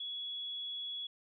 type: tone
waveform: sine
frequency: 3370 Hz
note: G#7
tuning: 25 cents sharp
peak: -38 dBFS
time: 0-1.07 s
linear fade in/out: 5 ms
effects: none

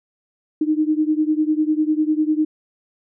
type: beating tone pair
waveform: sine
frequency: 304.9 / 314.9 Hz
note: D#4 / D#4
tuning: -35 / +21 cents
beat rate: 10 Hz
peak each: -18 / -20 dBFS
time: 0.61-2.45 s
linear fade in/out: 5 ms
effects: none

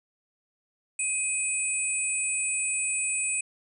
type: tone cluster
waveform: sine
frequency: 2506 / 7870 / 8820 Hz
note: D#7 / B8 / C#9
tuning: +12 / -7 / -10 cents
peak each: -30 dBFS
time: 0.99-3.41 s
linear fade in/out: 5 ms
effects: none

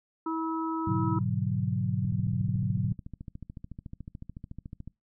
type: harmonic tone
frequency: 323.6 Hz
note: E4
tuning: 32 cents flat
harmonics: 1 / 3 / 4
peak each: -30 / -35 / -36 dBFS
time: 0.26-1.19 s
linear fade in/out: 5 ms
type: chord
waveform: sine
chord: G# half-diminished seventh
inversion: none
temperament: equal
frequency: 103.83 / 123.47 / 146.83 / 185 Hz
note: G#2 / B2 / D3 / F#3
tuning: 0 / 0 / 0 / 0 cents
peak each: -31 / -31 / -33 / -31 dBFS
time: 0.87-2.93 s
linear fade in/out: 5 ms
type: click train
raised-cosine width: 5 ms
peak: -28 dBFS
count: 40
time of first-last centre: 2.05-4.876 s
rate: 13.8 Hz
effects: noise-tail reverb RT60 0.2 s tail -24 dB re dry

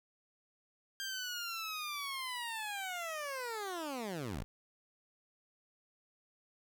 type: linear sweep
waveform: 15% pulse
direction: down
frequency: 1598 to 39.72 Hz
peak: -32 dBFS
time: 1-4.44 s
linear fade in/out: 0 ms
effects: none

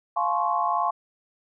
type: chord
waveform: sine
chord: Db major seventh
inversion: first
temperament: equal with one note detuned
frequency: 698.5 / 852.5 / 1046.5 / 1108.7 Hz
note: F5 / Ab5 / C6 / Db6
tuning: 0 / +45 / 0 / 0 cents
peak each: -27 dBFS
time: 0.16-0.91 s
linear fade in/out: 10 ms
effects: none

